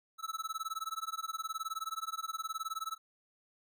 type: tone with tremolo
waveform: square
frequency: 1309 Hz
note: E6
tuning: 13 cents flat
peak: -34 dBFS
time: 0.18-2.98 s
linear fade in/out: 50 ms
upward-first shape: sine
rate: 19 Hz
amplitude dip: 100%
effects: none